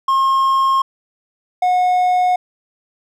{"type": "tone pair in turn", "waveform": "triangle", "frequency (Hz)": [1073, 727.2], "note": ["C6", "F#5"], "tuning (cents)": [43, -30], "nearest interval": "perfect fifth", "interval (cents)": 673, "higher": "first", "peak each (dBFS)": -10, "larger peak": "neither", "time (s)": [[0.08, 0.82], [1.62, 2.36]], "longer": "neither", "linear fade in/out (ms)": 5, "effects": []}